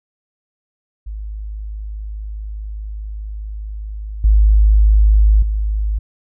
sine tone with level steps, 52.4 Hz, G#1, 16 cents sharp, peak -24 / -7 / -15 dBFS, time 1.06-5.99 s, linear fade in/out 10 ms, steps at 4.24 / 5.42 s, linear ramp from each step 5 ms, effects none

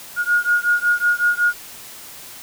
sine beating tone pair, 1432 / 1437.4 Hz, F6 / F6, +43 / +49 cents, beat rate 5.4 Hz, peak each -18 dBFS, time 0.16-1.54 s, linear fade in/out 50 ms, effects white hiss -38 dBFS RMS until 2.42 s

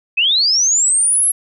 sine linear sweep, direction up, 2482 to 11310 Hz, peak -11 dBFS, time 0.17-1.32 s, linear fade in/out 10 ms, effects none

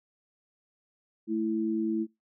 sine tone pair together, 220 / 329.6 Hz, A3 / E4, 0 / 0 cents, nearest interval perfect fifth, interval 700 cents, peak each -30 / -28 dBFS, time 1.27-2.07 s, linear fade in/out 50 ms, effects noise-tail reverb RT60 0.2 s tail -25 dB re dry

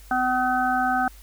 harmonic tone, 253.4 Hz, B3, 45 cents sharp, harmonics 1 / 3 / 5 / 6, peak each -28 / -22 / -28 / -26 dBFS, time 0.11-1.08 s, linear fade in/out 2 ms, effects added 50 Hz sine -44 dBFS peak until 1.22 s + white hiss -52 dBFS RMS until 1.22 s

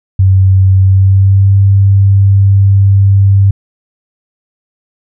sine tone with pitch glide, 95.2 to 98.44 Hz, F#2 to G2, +50 to +8 cents, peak -3 dBFS, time 0.19-3.51 s, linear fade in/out 5 ms, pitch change +58 cents, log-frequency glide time 0.79-1.56 s, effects none

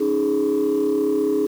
sine chord, C# suspended second, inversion none, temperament just, 277.2 / 311.8 / 415.8 Hz, C#4 / D#4 / G#4, 0 / +4 / +2 cents, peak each -23 / -21 / -18 dBFS, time 0-1.47 s, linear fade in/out 10 ms, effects tanh soft clip ceiling -13 dBFS + 7-bit

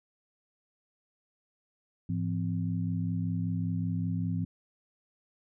sine tone cluster, 104.7 / 169.9 / 258.4 Hz, G#2 / F3 / C4, +15 / -47 / -21 cents, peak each -32 / -31 / -37 dBFS, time 2.09-4.45 s, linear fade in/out 5 ms, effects none

